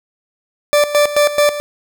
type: tone with tremolo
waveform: 40% pulse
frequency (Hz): 587.3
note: D5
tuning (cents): 0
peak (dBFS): -8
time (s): 0.73-1.6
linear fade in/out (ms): 0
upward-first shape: square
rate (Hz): 4.6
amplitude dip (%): 75
effects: none